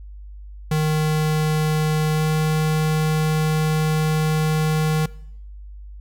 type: tone with pitch glide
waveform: square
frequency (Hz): 154.7 to 155.69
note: D#3 to D#3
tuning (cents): -10 to +1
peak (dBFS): -18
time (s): 0.71-5.06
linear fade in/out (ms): 5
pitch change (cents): +11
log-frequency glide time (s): 2.15-2.21
effects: noise-tail reverb RT60 0.7 s tail -21 dB re dry + added 50 Hz sine -35 dBFS peak until 6 s